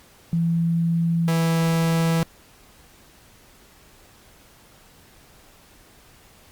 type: tone pair in turn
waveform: sine / 45% pulse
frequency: 167.4 / 164.62 Hz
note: E3 / E3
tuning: +27 / -2 cents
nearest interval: unison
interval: 29 cents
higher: first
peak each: -18 dBFS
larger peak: neither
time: 0.33-1.28 / 1.28-2.23 s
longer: neither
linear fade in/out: 0 ms
effects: pink hiss -52 dBFS RMS until 6.51 s + Opus 48 kbps

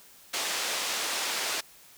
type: band-pass noise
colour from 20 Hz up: white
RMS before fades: -31 dBFS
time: 0.33-1.61 s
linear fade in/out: 10 ms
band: 390 to 6200 Hz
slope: 12 dB/octave
effects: white hiss -54 dBFS RMS until 1.97 s

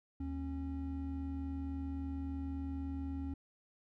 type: tone pair together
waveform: triangle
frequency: 76.61 / 273 Hz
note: D#2 / C#4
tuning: -26 / -26 cents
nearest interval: octave + minor seventh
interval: 2200 cents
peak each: -38 / -38 dBFS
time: 0.2-3.34 s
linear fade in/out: 5 ms
effects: none

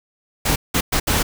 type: noise bursts at uneven times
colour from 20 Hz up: pink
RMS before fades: -18 dBFS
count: 4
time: 0.45-0.56 / 0.74-0.81 / 0.92-1 / 1.07-1.23 s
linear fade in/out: 10 ms
effects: none

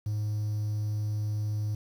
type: tone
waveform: triangle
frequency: 105.8 Hz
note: G#2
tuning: 33 cents sharp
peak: -25 dBFS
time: 0.06-1.75 s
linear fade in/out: 5 ms
effects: tanh soft clip ceiling -21 dBFS + 9-bit

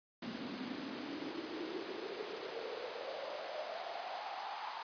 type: noise with high-pass filter sweep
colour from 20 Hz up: pink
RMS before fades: -43 dBFS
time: 0.22-4.83 s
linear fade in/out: 5 ms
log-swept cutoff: 220 to 910 Hz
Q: 6
effects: resampled to 11025 Hz

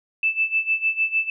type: tone with tremolo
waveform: sine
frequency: 2637 Hz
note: E7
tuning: in tune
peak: -16 dBFS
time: 0.23-1.3 s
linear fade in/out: 2 ms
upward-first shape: sine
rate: 6.6 Hz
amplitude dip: 85%
effects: none

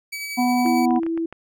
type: tone with tremolo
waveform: sawtooth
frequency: 2285 Hz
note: D7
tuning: 48 cents flat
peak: -24 dBFS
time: 0.12-0.86 s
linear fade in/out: 10 ms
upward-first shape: sine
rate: 11 Hz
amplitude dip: 30%
type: harmonic tone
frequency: 246.9 Hz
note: B3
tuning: in tune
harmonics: 1 / 3 / 4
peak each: -18 / -22 / -30 dBFS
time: 0.37-1 s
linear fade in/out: 20 ms
type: tone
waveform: sine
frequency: 330 Hz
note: E4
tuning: 2 cents sharp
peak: -21 dBFS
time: 0.65-1.26 s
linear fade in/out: 5 ms
type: clicks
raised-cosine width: 0.5 ms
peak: -22 dBFS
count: 7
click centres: 0.661 / 0.908 / 0.961 / 1.033 / 1.065 / 1.176 / 1.326 s
effects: none

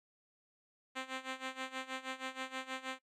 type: tone with tremolo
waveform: 5% pulse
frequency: 261.6 Hz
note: C4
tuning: in tune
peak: -26 dBFS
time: 0.95-2.99 s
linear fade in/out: 20 ms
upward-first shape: sine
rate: 6.3 Hz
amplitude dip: 85%
effects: noise-tail reverb RT60 0.1 s tail -19 dB re dry + low-pass 6000 Hz 12 dB/octave

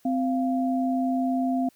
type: tone pair together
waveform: sine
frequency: 258.9 / 693 Hz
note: C4 / F5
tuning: -18 / -14 cents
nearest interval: octave + perfect fourth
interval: 1704 cents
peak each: -23 / -28 dBFS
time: 0.05-1.69 s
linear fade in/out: 5 ms
effects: white hiss -62 dBFS RMS until 1.75 s

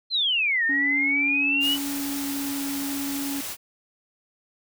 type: exponential two-way sweep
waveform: sine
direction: down then up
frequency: 4227 to 1800 to 3000 Hz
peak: -20 dBFS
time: 0.1-1.78 s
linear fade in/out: 50 ms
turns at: 0.64 s
type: tone with pitch glide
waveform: triangle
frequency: 281.6 to 279 Hz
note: C#4 to C#4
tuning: +27 to +11 cents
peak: -26 dBFS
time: 0.69-3.41 s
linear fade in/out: 5 ms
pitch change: -16 cents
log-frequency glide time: 1.85-2.54 s
type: noise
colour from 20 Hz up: white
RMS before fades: -33 dBFS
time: 1.6-3.57 s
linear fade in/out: 50 ms
effects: none

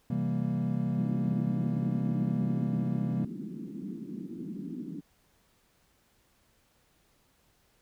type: chord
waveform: triangle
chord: C dominant seventh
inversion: none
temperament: equal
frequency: 130.81 / 164.81 / 196 / 233.1 Hz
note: C3 / E3 / G3 / Bb3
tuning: 0 / 0 / 0 / 0 cents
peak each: -31 dBFS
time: 0.1-3.25 s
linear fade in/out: 5 ms
type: band-pass noise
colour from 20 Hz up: pink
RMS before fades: -39 dBFS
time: 0.97-5.01 s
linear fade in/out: 20 ms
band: 170 to 330 Hz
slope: 48 dB/octave
effects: pink hiss -68 dBFS RMS until 7.81 s

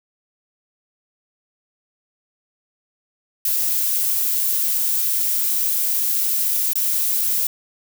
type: noise with dropouts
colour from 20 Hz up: violet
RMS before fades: -20 dBFS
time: 3.45-7.47 s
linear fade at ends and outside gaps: 2 ms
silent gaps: 6.733-6.755 s
effects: none

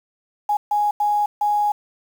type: tone bursts at uneven times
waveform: sine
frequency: 830.6 Hz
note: G#5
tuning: in tune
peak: -16 dBFS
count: 4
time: 0.49-0.57 / 0.71-0.91 / 1-1.26 / 1.41-1.72 s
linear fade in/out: 5 ms
effects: 7-bit

